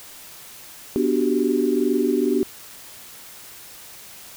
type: chord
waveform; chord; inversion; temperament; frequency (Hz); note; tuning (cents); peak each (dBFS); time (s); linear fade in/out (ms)
sine; G major seventh; first; equal; 246.9 / 293.7 / 370 / 392; B3 / D4 / F#4 / G4; 0 / 0 / 0 / 0; -23; 0.96-2.43; 0
effects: white hiss -42 dBFS RMS until 4.36 s